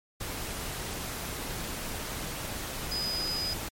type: tone in noise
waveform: sine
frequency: 4978 Hz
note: D#8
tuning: in tune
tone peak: -30 dBFS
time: 2.91-3.54 s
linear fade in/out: 10 ms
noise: pink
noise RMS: -36 dBFS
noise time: 0.2-3.69 s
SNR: +3 dB
effects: MP3 64 kbps